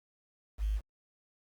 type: tone with quantisation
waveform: sine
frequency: 51.91 Hz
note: G#1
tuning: in tune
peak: -28 dBFS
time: 0.58-0.81 s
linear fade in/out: 50 ms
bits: 9
effects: Opus 48 kbps